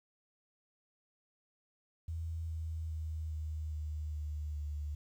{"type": "tone with pitch steps", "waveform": "sine", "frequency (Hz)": [81.8, 80.44, 79.1, 77.79, 76.5, 75.23, 73.98], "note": ["E2", "E2", "D#2", "D#2", "D#2", "D2", "D2"], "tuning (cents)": [-13, -42, 29, 0, -29, 42, 13], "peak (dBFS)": -36, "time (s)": [2.08, 4.95], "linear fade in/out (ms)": 5, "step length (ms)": 410, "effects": ["11-bit"]}